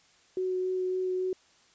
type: tone with vibrato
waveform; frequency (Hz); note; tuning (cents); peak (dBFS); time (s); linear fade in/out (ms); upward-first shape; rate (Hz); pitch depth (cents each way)
sine; 370; F#4; 0; -27; 0.37-1.33; 2; sine; 3.6; 9
effects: white hiss -62 dBFS RMS until 1.74 s + resampled to 16000 Hz